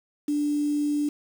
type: tone with quantisation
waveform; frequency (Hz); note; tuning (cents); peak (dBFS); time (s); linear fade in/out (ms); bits
sine; 293.7; D4; 0; -22; 0.28-1.09; 5; 7
effects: none